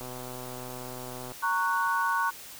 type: click train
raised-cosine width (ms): 1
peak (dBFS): -27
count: 166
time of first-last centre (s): 0.01-1.32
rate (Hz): 126
type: chord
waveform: sine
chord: F# major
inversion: first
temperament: just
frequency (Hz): 925 / 1110 / 1480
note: A#5 / C#6 / F#6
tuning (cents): -14 / +2 / 0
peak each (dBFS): -29 / -28 / -29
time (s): 1.42-2.31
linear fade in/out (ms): 20
effects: white hiss -45 dBFS RMS until 2.59 s